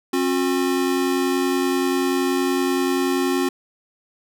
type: tone pair together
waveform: square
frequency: 269.5 / 360 Hz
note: C#4 / F#4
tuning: -49 / -47 cents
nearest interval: perfect fourth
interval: 502 cents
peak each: -22 dBFS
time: 0.13-3.49 s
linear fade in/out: 5 ms
effects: none